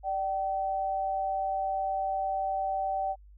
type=tone pair together; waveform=sine; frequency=597 / 768.6 Hz; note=D5 / G5; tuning=+28 / -34 cents; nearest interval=major third; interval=438 cents; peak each=-35 / -28 dBFS; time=0.03-3.16 s; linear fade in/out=50 ms; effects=added 50 Hz sine -50 dBFS peak until 3.37 s